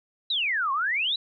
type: exponential two-way sweep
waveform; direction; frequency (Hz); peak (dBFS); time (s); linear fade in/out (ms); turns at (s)
sine; down then up; 4029 to 1046.5 to 4029; -23; 0.3-1.16; 5; 0.72
effects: none